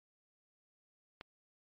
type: click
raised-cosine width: 0.3 ms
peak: -29 dBFS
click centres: 1.211 s
effects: MP3 64 kbps